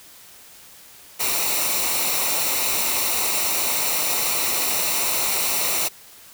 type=noise with comb filter; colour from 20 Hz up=white; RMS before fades=-22 dBFS; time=1.19-5.89 s; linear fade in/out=20 ms; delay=0.61 ms; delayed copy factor=-0.6; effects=white hiss -46 dBFS RMS until 6.33 s